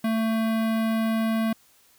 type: tone with notch filter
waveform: square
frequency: 223.3 Hz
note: A3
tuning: 26 cents sharp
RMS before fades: -24 dBFS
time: 0.04-1.53 s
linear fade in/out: 5 ms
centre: 6600 Hz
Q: 0.61
effects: white hiss -59 dBFS RMS until 1.98 s